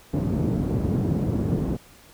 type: band-pass noise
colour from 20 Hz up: pink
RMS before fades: -24 dBFS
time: 0.13-1.77 s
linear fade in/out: 10 ms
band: 100 to 280 Hz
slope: 12 dB/octave
effects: pink hiss -51 dBFS RMS until 2.13 s